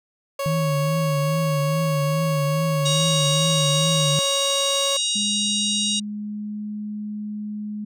30% pulse tone, 554 Hz, C#5, 1 cent flat, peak -21 dBFS, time 0.39-4.97 s, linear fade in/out 5 ms
sine tone with vibrato, 154.4 Hz, D#3, 13 cents flat, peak -20 dBFS, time 0.46-4.19 s, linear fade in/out 0 ms, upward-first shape triangle, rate 2.4 Hz, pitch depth 100 cents each way
harmonic tone, 948 Hz, A#5, 29 cents sharp, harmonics 3 / 4 / 5 / 6 / 7 / 8 / 9 / 10, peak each -28 / -23 / -35 / -30 / -31 / -36 / -31 / -43 dBFS, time 2.85-6 s, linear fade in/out 10 ms
sine tone with pitch glide, 206.5 to 210 Hz, G#3 to G#3, -10 to +19 cents, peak -27 dBFS, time 5.15-7.85 s, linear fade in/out 10 ms, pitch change +29 cents, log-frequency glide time 5.33-6.61 s
effects none

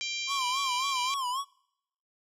harmonic tone, 789 Hz, G5, 11 cents sharp, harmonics 3 / 4 / 5 / 6 / 7 / 8 / 9, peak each -35 / -37 / -39 / -41 / -42 / -43 / -44 dBFS, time 0.01-1.14 s, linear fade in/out 0 ms
square tone with vibrato, 1046.5 Hz, C6, in tune, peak -30 dBFS, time 0.27-1.45 s, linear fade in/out 50 ms, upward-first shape sine, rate 3.7 Hz, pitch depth 120 cents each way
effects noise-tail reverb RT60 0.8 s tail -26 dB re dry + low-pass 11000 Hz 12 dB/octave

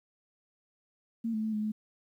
sine tone with pitch steps, 228.3 / 217.2 / 219.2 / 212.5 / 214.7 Hz, A#3 / A3 / A3 / G#3 / A3, -36 / -22 / -6 / +40 / -42 cents, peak -29 dBFS, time 1.24-1.72 s, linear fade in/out 10 ms, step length 96 ms, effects 11-bit

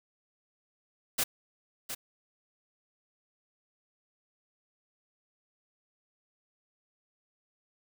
white noise with echo, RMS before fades -28 dBFS, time 1.18-1.24 s, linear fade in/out 10 ms, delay 710 ms, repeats 1, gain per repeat -9 dB, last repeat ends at 1.95 s, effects none

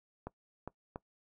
clicks, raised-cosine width 1 ms, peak -26 dBFS, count 3, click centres 0.27 / 0.676 / 0.959 s, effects noise-tail reverb RT60 0.1 s tail -21 dB re dry

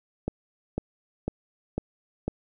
click train, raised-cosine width 2 ms, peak -14 dBFS, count 5, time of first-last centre 0.28-2.28 s, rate 2 Hz, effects none

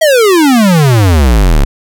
square exponential sweep, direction down, 659.3 to 32.32 Hz, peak -5 dBFS, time 0.01-1.65 s, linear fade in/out 10 ms, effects none

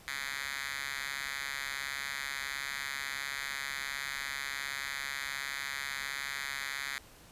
5% pulse tone with high-pass filter, 138.59 Hz, C#3, in tune, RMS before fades -38 dBFS, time 0.08-6.98 s, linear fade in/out 0 ms, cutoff 2100 Hz, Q 2.6, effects pink hiss -56 dBFS RMS until 7.31 s + resampled to 32000 Hz

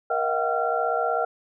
sine tone cluster, 473.1 / 636 / 707 / 763 / 1371 Hz, A#4 / D#5 / F5 / G5 / F6, +26 / +38 / +21 / -47 / -32 cents, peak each -28 dBFS, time 0.1-1.25 s, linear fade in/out 5 ms, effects none

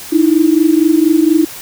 sine tone pair together, 305.4 / 329.6 Hz, D#4 / E4, -32 / 0 cents, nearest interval minor second, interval 132 cents, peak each -10 dBFS, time 0.12-1.45 s, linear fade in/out 10 ms, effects white hiss -30 dBFS RMS until 1.61 s

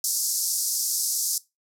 pink band-pass noise, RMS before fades -26 dBFS, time 0.04-1.38 s, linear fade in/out 2 ms, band 5000 to 14000 Hz, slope 48 dB/octave, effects noise-tail reverb RT60 0.2 s tail -19 dB re dry

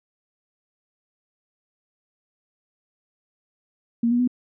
sine tone with pitch steps, 233.6 / 241.6 / 248.4 Hz, A#3 / B3 / B3, +4 / -38 / +10 cents, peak -17 dBFS, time 4.03-4.276 s, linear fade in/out 5 ms, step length 82 ms, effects none

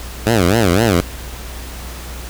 10% pulse tone with vibrato, 100.5 Hz, G2, 44 cents sharp, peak -3 dBFS, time 0.26-1.01 s, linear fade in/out 5 ms, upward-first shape sine, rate 3.9 Hz, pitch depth 280 cents each way, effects added 60 Hz sine -29 dBFS peak until 2.29 s + pink hiss -33 dBFS RMS until 2.29 s

